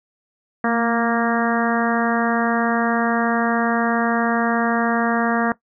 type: harmonic tone with a mistuned harmonic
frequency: 233.1 Hz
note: A#3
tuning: in tune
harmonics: 1 / 2 / 3 / 4 / 5 / 6 / 7 / 8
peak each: -20 / -25 / -24 / -28 / -26 / -29 / -27 / -30 dBFS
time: 0.64-5.52 s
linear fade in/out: 2 ms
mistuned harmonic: 1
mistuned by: -29 cents
effects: noise-tail reverb RT60 0.1 s tail -18 dB re dry